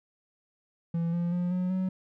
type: tone with pitch steps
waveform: triangle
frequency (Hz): 167.9 / 172.42 / 177.06 / 181.83 / 186.73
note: E3 / F3 / F3 / F#3 / F#3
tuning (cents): +32 / -22 / +24 / -30 / +16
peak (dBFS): -24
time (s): 0.94-1.89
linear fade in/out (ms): 5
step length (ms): 190
effects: none